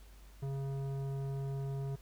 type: tone with tanh clipping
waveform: sine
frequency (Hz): 137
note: C#3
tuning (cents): -20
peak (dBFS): -37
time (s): 0.42-1.96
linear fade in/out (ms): 10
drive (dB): 13
effects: added 50 Hz sine -53 dBFS peak until 2.01 s + pink hiss -63 dBFS RMS until 2.01 s